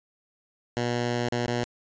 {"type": "tone with dropouts", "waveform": "10% pulse", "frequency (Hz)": 120.7, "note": "B2", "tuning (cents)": -39, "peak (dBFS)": -17, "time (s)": [0.77, 1.64], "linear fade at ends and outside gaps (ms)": 0, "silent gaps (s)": [[1.286, 1.323], [1.465, 1.48]], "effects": ["resampled to 16000 Hz"]}